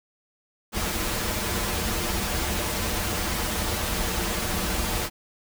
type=noise with comb filter; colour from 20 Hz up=pink; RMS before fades=-27 dBFS; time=0.72-5.1 s; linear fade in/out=50 ms; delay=7.4 ms; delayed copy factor=-0.7; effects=none